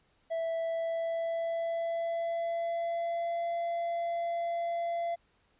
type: tone with pitch glide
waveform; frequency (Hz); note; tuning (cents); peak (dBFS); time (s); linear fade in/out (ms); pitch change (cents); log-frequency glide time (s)
triangle; 659.3 to 682.2; E5 to F5; 0 to -41; -28; 0.3-5.16; 20; +59; 0.56-3.48
effects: pink hiss -70 dBFS RMS until 5.59 s + resampled to 8000 Hz